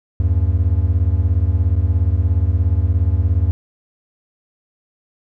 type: beating tone pair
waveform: triangle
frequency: 77.78 / 94.78 Hz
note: D#2 / F#2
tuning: 0 / +42 cents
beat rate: 17 Hz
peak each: -14 dBFS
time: 0.2-3.51 s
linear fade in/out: 0 ms
effects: none